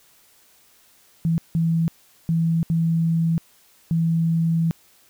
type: tone bursts at uneven times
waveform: sine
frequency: 164.81 Hz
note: E3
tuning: in tune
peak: -17 dBFS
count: 5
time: 1.25-1.38 / 1.55-1.88 / 2.29-2.63 / 2.7-3.38 / 3.91-4.71 s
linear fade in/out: 0 ms
effects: white hiss -56 dBFS RMS until 5.09 s